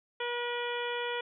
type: harmonic tone with a mistuned harmonic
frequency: 481.3 Hz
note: B4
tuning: 45 cents flat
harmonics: 1 / 2 / 3 / 4 / 5 / 6 / 7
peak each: -35 / -38 / -40 / -41 / -42 / -43 / -43 dBFS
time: 0.2-1.21 s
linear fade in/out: 5 ms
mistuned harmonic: 6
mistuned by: +44 cents
effects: none